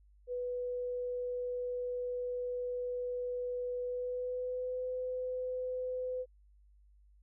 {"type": "tone with pitch glide", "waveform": "sine", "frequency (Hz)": [493.9, 506.3], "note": ["B4", "B4"], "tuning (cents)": [0, 43], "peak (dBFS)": -34, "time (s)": [0.27, 6.26], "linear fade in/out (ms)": 50, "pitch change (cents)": 43, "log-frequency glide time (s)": [3.83, 4.87], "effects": ["added 50 Hz sine -60 dBFS peak until 7.22 s"]}